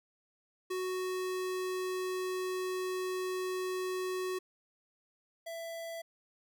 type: tone pair in turn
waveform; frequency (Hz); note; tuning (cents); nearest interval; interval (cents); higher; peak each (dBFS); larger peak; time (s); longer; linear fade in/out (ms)
square; 370 / 664.8; F#4 / E5; 0 / +15; minor seventh; 1015; second; -34 / -40; first; 0.7-4.39 / 5.46-6.02; first; 10
effects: none